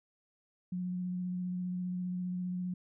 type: tone with vibrato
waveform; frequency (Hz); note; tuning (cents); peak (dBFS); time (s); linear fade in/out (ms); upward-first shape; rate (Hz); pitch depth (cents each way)
sine; 180.7; F#3; -41; -33; 0.72-2.74; 5; square; 15; 11
effects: none